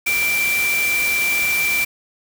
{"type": "tone in noise", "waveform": "sine", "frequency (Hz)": 2349, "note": "D7", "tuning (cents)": 0, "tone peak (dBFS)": -17, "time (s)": [0.06, 1.85], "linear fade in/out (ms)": 10, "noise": "white", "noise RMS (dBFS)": -25, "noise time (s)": [0.06, 1.85], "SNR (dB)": 5, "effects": []}